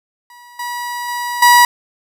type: tone with level steps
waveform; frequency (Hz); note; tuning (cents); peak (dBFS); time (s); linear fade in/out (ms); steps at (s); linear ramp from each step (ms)
30% pulse; 968; B5; -35; -36 / -19 / -17 / -3; 0.3-1.65; 2; 0.59 / 1.08 / 1.42; 5
effects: none